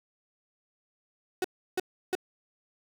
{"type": "tone bursts", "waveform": "35% pulse", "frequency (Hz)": 370, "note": "F#4", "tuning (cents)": 0, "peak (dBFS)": -24, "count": 3, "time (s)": [1.42, 2.152], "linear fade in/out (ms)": 2, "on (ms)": 24, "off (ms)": 330, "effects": []}